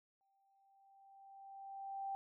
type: tone with exponential growth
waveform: sine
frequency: 784 Hz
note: G5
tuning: in tune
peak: -38 dBFS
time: 0.21-2.15 s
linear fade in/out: 0 ms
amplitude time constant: 420 ms
effects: none